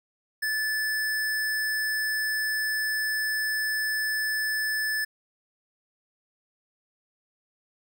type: tone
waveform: square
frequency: 1740 Hz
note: A6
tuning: 20 cents flat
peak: -26 dBFS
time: 0.42-5.05 s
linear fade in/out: 10 ms
effects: none